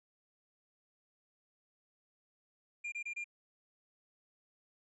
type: tone bursts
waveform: triangle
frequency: 2400 Hz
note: D7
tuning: 37 cents sharp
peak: -36 dBFS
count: 4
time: 2.84-3.243 s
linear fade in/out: 10 ms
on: 82 ms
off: 25 ms
effects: resampled to 22050 Hz